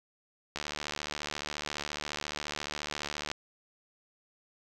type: click train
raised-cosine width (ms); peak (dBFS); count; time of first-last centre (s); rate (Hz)
0.2; -17; 206; 0.56-3.315; 74.4
effects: none